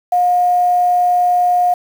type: tone with quantisation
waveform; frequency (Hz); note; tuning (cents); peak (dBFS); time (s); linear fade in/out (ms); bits
sine; 715; F5; +41; -10; 0.12-1.74; 5; 6
effects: none